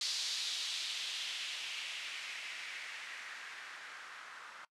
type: noise with low-pass filter sweep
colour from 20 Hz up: violet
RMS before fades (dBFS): -42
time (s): 0.01-4.65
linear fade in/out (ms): 2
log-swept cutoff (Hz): 4400 to 1300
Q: 2.2
effects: noise-tail reverb RT60 0.1 s tail -21 dB re dry + low-pass 9000 Hz 12 dB/octave